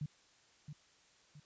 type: tone with echo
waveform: sine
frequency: 148.4 Hz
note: D3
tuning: 18 cents sharp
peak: -36 dBFS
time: 0.01-0.06 s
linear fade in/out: 5 ms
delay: 670 ms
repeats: 2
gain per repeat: -8 dB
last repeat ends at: 1.4 s
effects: white hiss -67 dBFS RMS until 1.45 s + resampled to 16000 Hz